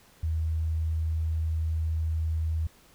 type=tone; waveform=sine; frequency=80 Hz; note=D#2; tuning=49 cents sharp; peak=-25 dBFS; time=0.23-2.67 s; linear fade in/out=5 ms; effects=pink hiss -58 dBFS RMS until 2.94 s